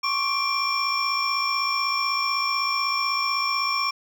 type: tone cluster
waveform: triangle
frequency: 1083 / 1139 / 2363 / 5450 Hz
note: C#6 / C#6 / D7 / F8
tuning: -41 / +47 / +10 / -43 cents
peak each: -26 dBFS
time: 0.03-3.91 s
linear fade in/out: 10 ms
effects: none